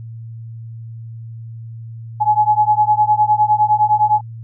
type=beating tone pair; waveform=sine; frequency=842 / 851.8 Hz; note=G#5 / G#5; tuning=+24 / +44 cents; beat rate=9.8 Hz; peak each=-14 dBFS; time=2.2-4.21 s; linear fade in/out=20 ms; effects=added 114 Hz sine -29 dBFS peak until 4.43 s